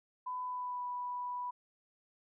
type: tone with pitch glide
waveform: sine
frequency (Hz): 1002 to 985.4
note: B5 to B5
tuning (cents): +25 to -4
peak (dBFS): -36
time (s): 0.26-1.51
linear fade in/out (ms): 10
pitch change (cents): -29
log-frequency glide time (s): 0.43-0.84
effects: none